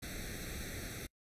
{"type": "noise with comb filter", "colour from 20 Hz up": "pink", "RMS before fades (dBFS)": -43, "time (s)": [0.02, 1.07], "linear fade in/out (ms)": 10, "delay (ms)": 0.5, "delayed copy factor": 0.9, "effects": ["noise-tail reverb RT60 0.1 s tail -26 dB re dry", "resampled to 32000 Hz"]}